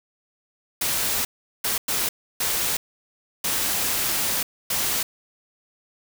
white noise bursts at uneven times, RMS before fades -24 dBFS, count 6, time 0.81-1.25 / 1.64-1.78 / 1.88-2.09 / 2.4-2.77 / 3.44-4.43 / 4.7-5.03 s, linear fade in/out 5 ms, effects none

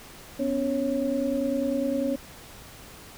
sine tone cluster, 252.1 / 282.1 / 551 Hz, B3 / C#4 / C#5, +36 / +30 / -11 cents, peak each -28 dBFS, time 0.39-2.16 s, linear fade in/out 10 ms, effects pink hiss -46 dBFS RMS until 3.17 s

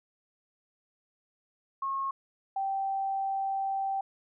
sine tone pair in turn, 1086 / 779.3 Hz, C#6 / G5, -36 / -10 cents, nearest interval tritone, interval 574 cents, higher first, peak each -29 / -28 dBFS, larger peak second, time 1.82-2.11 / 2.56-4.01 s, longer second, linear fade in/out 5 ms, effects none

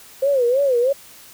sine tone with vibrato, 519 Hz, C5, 14 cents flat, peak -14 dBFS, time 0.22-0.93 s, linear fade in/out 10 ms, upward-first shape sine, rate 3.1 Hz, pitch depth 160 cents each way, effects white hiss -44 dBFS RMS until 1.33 s

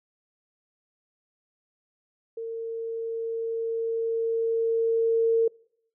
sine tone with level ramp, 455.5 Hz, A#4, 40 cents flat, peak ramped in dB -31 to -18 dBFS, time 2.37-5.48 s, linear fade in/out 5 ms, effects noise-tail reverb RT60 0.7 s tail -26 dB re dry

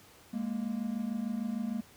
triangle tone pair together, 206.5 / 233.1 Hz, G#3 / A#3, -10 / 0 cents, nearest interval major second, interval 210 cents, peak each -33 / -32 dBFS, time 0.33-1.81 s, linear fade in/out 10 ms, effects pink hiss -57 dBFS RMS until 1.96 s + high-pass 60 Hz 12 dB/octave

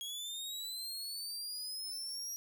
sawtooth linear sweep, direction up, 3288 to 5720 Hz, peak -37 dBFS, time 0.01-2.36 s, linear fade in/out 0 ms, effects none

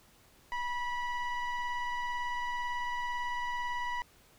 sine tone with frequency modulation, 973 Hz, B5, 26 cents flat, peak -29 dBFS, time 0.52-4.02 s, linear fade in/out 0 ms, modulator 982 Hz, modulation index 1.1, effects tanh soft clip ceiling -31 dBFS + pink hiss -62 dBFS RMS until 4.38 s

